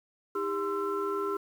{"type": "tone cluster", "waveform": "sine", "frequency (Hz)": [319.9, 399.9, 1038, 1338], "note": ["D#4", "G4", "C6", "E6"], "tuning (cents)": [48, 35, -14, 25], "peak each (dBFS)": [-38, -30, -37, -34], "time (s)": [0.35, 1.37], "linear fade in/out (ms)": 5, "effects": ["tanh soft clip ceiling -20 dBFS", "9-bit"]}